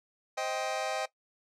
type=chord; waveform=sawtooth; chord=C minor; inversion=none; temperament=just; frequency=523.3 / 627.9 / 784.9 Hz; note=C5 / Eb5 / G5; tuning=0 / +16 / +2 cents; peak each=-34 / -31 / -30 dBFS; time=0.37-1.06 s; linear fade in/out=10 ms; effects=noise-tail reverb RT60 0.1 s tail -17 dB re dry + low-pass 7000 Hz 12 dB/octave